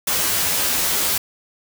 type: noise with comb filter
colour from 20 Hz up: white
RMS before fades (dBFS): -20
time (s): 0.07-1.18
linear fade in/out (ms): 5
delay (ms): 12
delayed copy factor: +1
effects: none